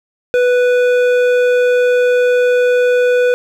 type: tone with hard clipping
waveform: triangle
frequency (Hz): 493.9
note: B4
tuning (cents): 0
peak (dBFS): -11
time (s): 0.34-3.34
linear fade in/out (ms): 0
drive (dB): 14
effects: none